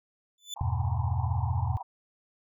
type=tone with exponential growth; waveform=30% pulse; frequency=3500 Hz; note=A7; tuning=10 cents flat; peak=-29 dBFS; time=0.38-0.54 s; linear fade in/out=2 ms; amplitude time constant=34 ms
type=band-pass noise; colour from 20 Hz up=white; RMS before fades=-40 dBFS; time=0.56-1.83 s; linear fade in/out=5 ms; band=740 to 1000 Hz; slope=96 dB/octave
type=chord; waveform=sine; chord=E minor; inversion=none; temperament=equal; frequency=82.41 / 98 / 123.47 Hz; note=E2 / G2 / B2; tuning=0 / 0 / 0 cents; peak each=-30 dBFS; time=0.61-1.77 s; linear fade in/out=0 ms
effects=none